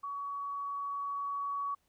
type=tone with level ramp; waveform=sine; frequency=1128 Hz; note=C#6; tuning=30 cents sharp; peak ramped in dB=-36 to -32 dBFS; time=0.03-1.75 s; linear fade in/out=10 ms; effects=pink hiss -75 dBFS RMS until 1.88 s